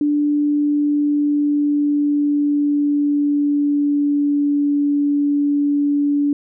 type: tone with pitch glide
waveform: sine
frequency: 293.7 to 288.2 Hz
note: D4 to D4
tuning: 0 to -33 cents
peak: -14 dBFS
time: 0.01-6.33 s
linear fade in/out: 2 ms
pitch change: -33 cents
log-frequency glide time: 0.24-4.76 s
effects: none